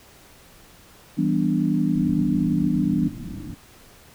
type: chord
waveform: sine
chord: E minor seventh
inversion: none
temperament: equal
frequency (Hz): 164.81 / 196 / 246.9 / 293.7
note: E3 / G3 / B3 / D4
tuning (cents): 0 / 0 / 0 / 0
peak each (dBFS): -24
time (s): 1.17-3.09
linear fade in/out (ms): 20
type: low-pass noise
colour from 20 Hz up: white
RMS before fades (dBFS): -34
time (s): 1.95-3.55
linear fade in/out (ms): 10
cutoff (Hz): 320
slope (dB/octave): 96
effects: pink hiss -50 dBFS RMS until 4.14 s

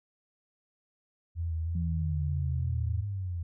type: tone with vibrato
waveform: sine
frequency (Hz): 82.41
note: E2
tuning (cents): 0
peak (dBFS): -29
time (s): 1.35-3.05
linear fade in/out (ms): 50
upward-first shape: square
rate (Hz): 3.2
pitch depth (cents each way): 32
type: linear sweep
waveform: sine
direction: down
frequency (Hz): 171.6 to 83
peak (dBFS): -31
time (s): 1.75-3.43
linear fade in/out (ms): 5
effects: none

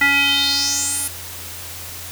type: tone with band-pass filter sweep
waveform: square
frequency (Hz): 281.1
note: C#4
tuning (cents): +24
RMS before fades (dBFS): -18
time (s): 0.01-1.08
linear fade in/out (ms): 5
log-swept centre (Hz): 1900 to 11000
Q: 4.8
effects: added 88 Hz sine -39 dBFS peak until 2.11 s + white hiss -33 dBFS RMS until 2.11 s

